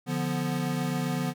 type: chord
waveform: square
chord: B diminished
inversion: first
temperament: equal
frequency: 146.83 / 174.61 / 246.9 Hz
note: D3 / F3 / B3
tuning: 0 / 0 / 0 cents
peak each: -32 dBFS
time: 0.06-1.34 s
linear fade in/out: 50 ms
effects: none